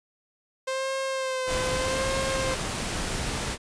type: tone with vibrato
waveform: sawtooth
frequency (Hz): 523.3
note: C5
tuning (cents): 0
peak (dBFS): -23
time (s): 0.67-2.55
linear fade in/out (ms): 10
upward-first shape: sine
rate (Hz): 0.81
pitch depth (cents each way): 38
type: noise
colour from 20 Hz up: pink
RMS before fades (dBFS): -30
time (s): 1.46-3.58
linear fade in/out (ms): 50
effects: resampled to 22050 Hz